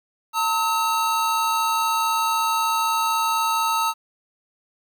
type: tone pair together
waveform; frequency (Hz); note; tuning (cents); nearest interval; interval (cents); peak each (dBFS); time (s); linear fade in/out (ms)
square; 908 / 1284.1; A#5 / E6; -46 / -46; tritone; 600; -23; 0.33-3.94; 50
effects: 9-bit